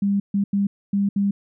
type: tone bursts at uneven times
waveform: sine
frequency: 200 Hz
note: G3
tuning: 35 cents sharp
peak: -17 dBFS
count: 5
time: 0.02-0.2 / 0.34-0.44 / 0.53-0.67 / 0.93-1.09 / 1.16-1.31 s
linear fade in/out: 5 ms
effects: none